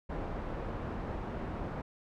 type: low-pass noise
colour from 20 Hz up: pink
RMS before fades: -38 dBFS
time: 0.09-1.82 s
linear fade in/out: 10 ms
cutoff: 1100 Hz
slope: 12 dB/octave
effects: none